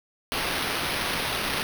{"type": "noise with sample-and-hold", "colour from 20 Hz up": "violet", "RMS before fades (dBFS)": -28, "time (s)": [0.32, 1.63], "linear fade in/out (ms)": 0, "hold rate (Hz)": 7350, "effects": []}